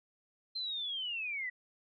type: linear sweep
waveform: sine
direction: down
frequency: 4161 to 1925 Hz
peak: -35 dBFS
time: 0.55-1.5 s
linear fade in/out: 10 ms
effects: none